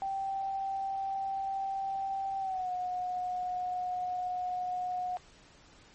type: tone with pitch glide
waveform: sine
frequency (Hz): 779 to 726.8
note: G5 to F#5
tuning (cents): -11 to -31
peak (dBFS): -31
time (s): 0.02-5.17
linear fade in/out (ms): 0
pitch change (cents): -120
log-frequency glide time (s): 2.39-2.7
effects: pink hiss -58 dBFS RMS until 5.94 s + MP3 32 kbps